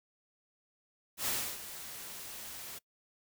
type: noise with ADSR envelope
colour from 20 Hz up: white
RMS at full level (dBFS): -32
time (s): 1.17-2.79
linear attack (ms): 99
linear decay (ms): 300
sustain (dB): -13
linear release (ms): 13
effects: noise-tail reverb RT60 0.1 s tail -22 dB re dry